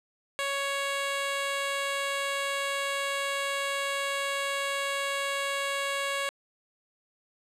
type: tone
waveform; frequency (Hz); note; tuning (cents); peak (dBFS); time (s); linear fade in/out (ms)
10% pulse; 556; C#5; +5; -20; 0.39-6.29; 0
effects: low-pass 10000 Hz 12 dB/octave + 10-bit